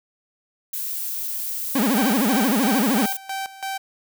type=noise; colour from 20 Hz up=violet; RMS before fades=-28 dBFS; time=0.73-3.17 s; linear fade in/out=5 ms
type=tone with vibrato; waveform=40% pulse; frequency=237.8 Hz; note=A#3; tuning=35 cents sharp; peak=-17 dBFS; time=1.75-3.06 s; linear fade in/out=5 ms; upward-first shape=sine; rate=13 Hz; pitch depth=300 cents each way
type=tone with tremolo; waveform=sawtooth; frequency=776 Hz; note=G5; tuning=18 cents flat; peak=-22 dBFS; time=1.96-3.78 s; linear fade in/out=10 ms; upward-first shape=square; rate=3 Hz; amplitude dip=80%
effects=none